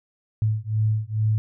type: beating tone pair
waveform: sine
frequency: 107.3 / 109.6 Hz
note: A2 / A2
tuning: -43 / -6 cents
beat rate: 2.3 Hz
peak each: -23 dBFS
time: 0.42-1.38 s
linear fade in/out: 0 ms
effects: none